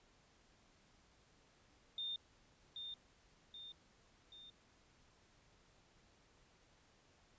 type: tone with echo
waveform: sine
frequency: 3628 Hz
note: A#7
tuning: 48 cents flat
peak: -40 dBFS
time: 1.98-2.16 s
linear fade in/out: 2 ms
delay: 780 ms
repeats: 3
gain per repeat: -5 dB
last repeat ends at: 4.5 s
effects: pink hiss -70 dBFS RMS until 7.38 s + resampled to 16000 Hz